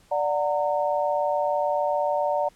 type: chord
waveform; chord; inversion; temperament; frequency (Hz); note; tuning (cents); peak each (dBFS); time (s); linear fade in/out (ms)
sine; D augmented; none; just; 587.3 / 734.2 / 917.7; D5 / F#5 / A#5; 0 / -14 / -27; -24 / -27 / -27; 0.11-2.49; 10
effects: pink hiss -58 dBFS RMS until 2.55 s + low-pass 11000 Hz 12 dB/octave